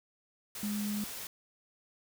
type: tone in noise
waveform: sine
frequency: 207.6 Hz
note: G#3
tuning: in tune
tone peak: -32 dBFS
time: 0.63-1.04 s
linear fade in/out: 2 ms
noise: white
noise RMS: -42 dBFS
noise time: 0.55-1.27 s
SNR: +7 dB
effects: none